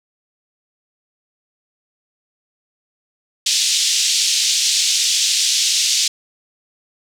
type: band-pass noise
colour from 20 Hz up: white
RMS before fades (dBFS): -17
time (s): 3.46-6.08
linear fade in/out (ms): 5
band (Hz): 3000 to 6900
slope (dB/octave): 24
effects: none